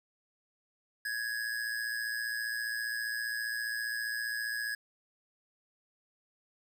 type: tone with amplitude modulation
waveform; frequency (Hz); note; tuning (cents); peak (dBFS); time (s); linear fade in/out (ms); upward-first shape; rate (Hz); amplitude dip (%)
square; 1672; G#6; +11; -31; 1.05-4.75; 5; sine; 115; 60
effects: 10-bit